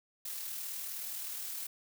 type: noise with amplitude modulation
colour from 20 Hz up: blue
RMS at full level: -39 dBFS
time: 0.25-1.67 s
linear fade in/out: 5 ms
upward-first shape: sine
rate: 39.3 Hz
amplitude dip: 30%
effects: none